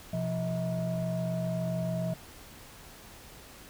sine tone cluster, 126 / 173.1 / 640 Hz, B2 / F3 / D#5, +35 / -15 / +49 cents, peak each -33 / -30 / -33 dBFS, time 0.13-2.14 s, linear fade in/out 5 ms, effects tanh soft clip ceiling -24 dBFS + pink hiss -50 dBFS RMS until 3.69 s

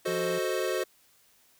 square chord, F# diminished seventh, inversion none, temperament equal, 370 / 440 / 523.3 / 622.3 Hz, F#4 / A4 / C5 / Eb5, 0 / 0 / 0 / 0 cents, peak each -32 / -35 / -33 / -36 dBFS, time 0.05-0.84 s, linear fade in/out 10 ms
45% pulse tone, 173.5 Hz, F3, 11 cents flat, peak -37 dBFS, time 0.07-0.39 s, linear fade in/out 10 ms
effects white hiss -63 dBFS RMS until 1.59 s

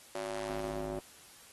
sawtooth ring-modulated tone, 104.6 Hz, G#2, 13 cents sharp, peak -29 dBFS, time 0.15-0.99 s, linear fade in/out 0 ms, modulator 471 Hz, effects white hiss -56 dBFS RMS until 1.52 s + AAC 32 kbps

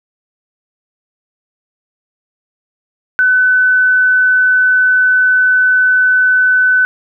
sine tone, 1506 Hz, F#6, 30 cents sharp, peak -7 dBFS, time 3.19-6.85 s, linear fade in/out 0 ms, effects none

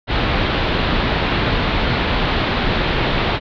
pink low-pass noise, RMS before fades -18 dBFS, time 0.07-3.4 s, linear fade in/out 50 ms, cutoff 4100 Hz, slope 48 dB/octave, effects none

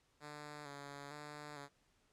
5% pulse tone with vibrato, 145.2 Hz, D3, 19 cents flat, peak -37 dBFS, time 0.2-1.69 s, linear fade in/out 50 ms, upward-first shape square, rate 1.1 Hz, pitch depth 38 cents each way, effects pink hiss -75 dBFS RMS until 2.12 s + low-pass 9000 Hz 12 dB/octave

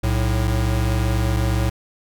square tone pair together, 61.74 / 110.01 Hz, B1 / A2, 0 / 0 cents, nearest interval minor seventh, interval 1000 cents, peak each -21 dBFS, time 0.03-1.7 s, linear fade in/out 10 ms, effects none

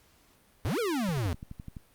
square exponential two-way sweep, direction up then down, 79.2 to 502 to 79.2 Hz, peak -28 dBFS, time 0.65-1.33 s, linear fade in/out 0 ms, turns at 0.79 s
click train, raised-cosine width 5 ms, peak -28 dBFS, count 9, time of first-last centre 1.09-1.768 s, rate 11.8 Hz
effects pink hiss -63 dBFS RMS until 1.94 s + Opus 48 kbps

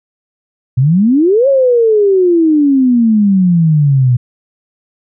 sine exponential two-way sweep, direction up then down, 120.3 to 559 to 120.3 Hz, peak -6 dBFS, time 0.77-4.17 s, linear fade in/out 10 ms, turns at 1.48 s, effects none

